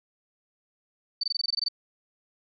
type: tone bursts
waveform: sine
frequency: 4566 Hz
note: D8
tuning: 50 cents flat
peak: -24 dBFS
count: 11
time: 1.21-1.685 s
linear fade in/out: 5 ms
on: 25 ms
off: 20 ms
effects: none